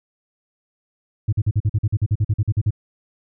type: tone bursts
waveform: sine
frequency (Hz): 105.1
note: G#2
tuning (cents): +21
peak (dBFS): -12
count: 16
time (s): 1.28-2.707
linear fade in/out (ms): 10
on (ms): 47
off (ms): 45
effects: tanh soft clip ceiling -13 dBFS